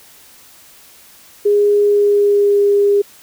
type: tone with pitch glide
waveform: sine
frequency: 411.2 to 405.3 Hz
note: G#4 to G#4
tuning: -17 to -42 cents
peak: -9 dBFS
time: 1.45-3.02 s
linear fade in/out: 10 ms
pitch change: -25 cents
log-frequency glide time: 1.83-2.63 s
effects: white hiss -44 dBFS RMS until 3.22 s